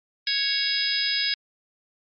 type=harmonic tone; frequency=554.4 Hz; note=C#5; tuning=in tune; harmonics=3 / 4 / 5 / 6 / 7 / 8 / 9; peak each=-31 / -31 / -34 / -31 / -29 / -35 / -25 dBFS; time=0.27-1.34 s; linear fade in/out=2 ms; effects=MP3 32 kbps